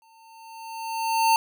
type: tone with exponential growth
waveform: square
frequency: 900 Hz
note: A5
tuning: 39 cents sharp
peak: -16 dBFS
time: 0.02-1.36 s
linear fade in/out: 1 ms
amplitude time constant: 290 ms
effects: none